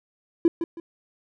triangle tone with echo, 335.9 Hz, E4, 33 cents sharp, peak -10 dBFS, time 0.45-0.48 s, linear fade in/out 2 ms, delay 160 ms, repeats 2, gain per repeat -11 dB, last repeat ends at 0.8 s, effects tanh soft clip ceiling -11 dBFS

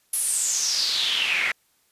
pink noise with band-pass filter sweep, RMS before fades -24 dBFS, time 0.13-1.52 s, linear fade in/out 5 ms, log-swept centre 11000 to 2000 Hz, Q 6.2, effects white hiss -65 dBFS RMS until 1.91 s + resampled to 32000 Hz

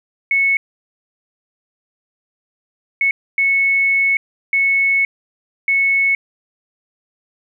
sine tone bursts at uneven times, 2203 Hz, C#7, 11 cents flat, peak -12 dBFS, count 5, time 0.31-0.57 / 3.01-3.11 / 3.38-4.17 / 4.53-5.05 / 5.68-6.15 s, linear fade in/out 2 ms, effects 9-bit

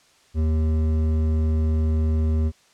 triangle tone with hard clipping, 78.6 Hz, D#2, 18 cents sharp, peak -20 dBFS, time 0.34-2.52 s, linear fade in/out 50 ms, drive 14 dB, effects white hiss -57 dBFS RMS until 2.73 s + low-pass 7000 Hz 12 dB/octave

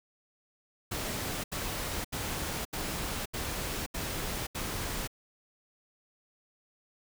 pink noise bursts, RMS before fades -35 dBFS, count 7, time 0.91-5.076 s, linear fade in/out 10 ms, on 530 ms, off 76 ms, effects none

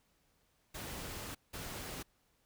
pink noise bursts at uneven times, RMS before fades -44 dBFS, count 2, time 0.74-1.35 / 1.53-2.03 s, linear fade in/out 10 ms, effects pink hiss -74 dBFS RMS until 2.45 s

